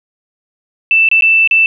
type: tone with dropouts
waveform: sine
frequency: 2656 Hz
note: E7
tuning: 12 cents sharp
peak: -6 dBFS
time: 0.91-1.66 s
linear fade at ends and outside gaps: 1 ms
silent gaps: 1.088-1.114 / 1.209-1.222 / 1.475-1.511 s
effects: none